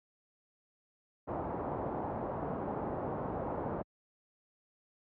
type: low-pass noise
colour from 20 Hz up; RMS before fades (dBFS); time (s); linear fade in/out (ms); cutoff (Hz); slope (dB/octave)
white; -37; 1.27-3.83; 20; 880; 24
effects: high-pass 60 Hz 12 dB/octave